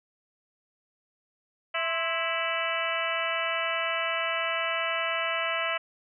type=harmonic tone with a mistuned harmonic; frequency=329.6 Hz; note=E4; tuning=in tune; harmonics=2 / 3 / 4 / 5 / 6 / 7 / 8 / 9; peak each=-33 / -37 / -33 / -37 / -34 / -35 / -35 / -35 dBFS; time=1.74-5.78 s; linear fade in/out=10 ms; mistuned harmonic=3; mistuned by=+97 cents; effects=none